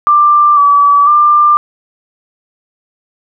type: tone with pitch steps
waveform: sine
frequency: 1184 / 1147 / 1191 Hz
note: D6 / D6 / D6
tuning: +14 / -41 / +24 cents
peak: -4 dBFS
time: 0.07-1.57 s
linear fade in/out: 0 ms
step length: 500 ms
effects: none